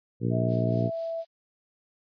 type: harmonic tone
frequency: 59.2 Hz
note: A#1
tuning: 27 cents sharp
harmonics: 2 / 3 / 4 / 5 / 6 / 7 / 8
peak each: -26 / -30 / -32 / -34 / -36 / -37 / -38 dBFS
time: 0.2-0.91 s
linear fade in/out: 50 ms
type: tone with pitch glide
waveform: sine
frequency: 643 to 660.7 Hz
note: E5 to E5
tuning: -43 to +4 cents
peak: -29 dBFS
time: 0.3-1.25 s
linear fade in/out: 50 ms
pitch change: +47 cents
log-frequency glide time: 0.64-0.87 s
type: noise with tremolo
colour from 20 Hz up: violet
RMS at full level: -40 dBFS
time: 0.47-1.27 s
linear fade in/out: 50 ms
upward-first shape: triangle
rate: 4 Hz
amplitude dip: 75%
effects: resampled to 11025 Hz